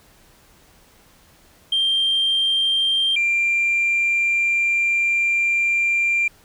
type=tone pair in turn; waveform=sine; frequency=3173 / 2377 Hz; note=G7 / D7; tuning=+20 / +20 cents; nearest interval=perfect fourth; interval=500 cents; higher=first; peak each=-15 dBFS; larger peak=neither; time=1.72-3.16 / 3.16-6.28 s; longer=second; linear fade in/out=5 ms; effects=tanh soft clip ceiling -13 dBFS + pink hiss -53 dBFS RMS until 6.44 s